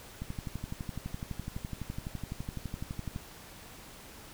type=click train; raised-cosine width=5 ms; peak=-24 dBFS; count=36; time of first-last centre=0.22-3.161 s; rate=11.9 Hz; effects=pink hiss -50 dBFS RMS until 4.33 s